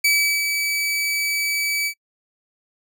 sawtooth tone with ADSR envelope, 2294 Hz, D7, 41 cents flat, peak -11 dBFS, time 0.04-1.94 s, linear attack 8 ms, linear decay 370 ms, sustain -6 dB, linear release 76 ms, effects noise-tail reverb RT60 0.1 s tail -25 dB re dry

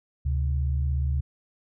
sine tone pair together, 72.85 / 129.8 Hz, D2 / C3, -13 / -13 cents, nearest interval minor seventh, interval 1000 cents, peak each -23 / -30 dBFS, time 0.25-1.21 s, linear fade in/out 10 ms, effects none

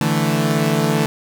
sawtooth chord, D suspended second, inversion none, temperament equal, 146.83 / 164.81 / 220 Hz, D3 / E3 / A3, 0 / 0 / 0 cents, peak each -16 dBFS, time 0.01-1.06 s, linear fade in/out 0 ms, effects none

